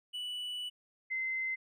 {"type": "tone pair in turn", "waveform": ["triangle", "sine"], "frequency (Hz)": [2960, 2065], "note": ["F#7", "C7"], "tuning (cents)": [0, -23], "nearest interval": "tritone", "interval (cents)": 623, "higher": "first", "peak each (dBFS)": [-35, -32], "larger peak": "second", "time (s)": [[0.13, 0.7], [1.1, 1.56]], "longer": "first", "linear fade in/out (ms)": 20, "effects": []}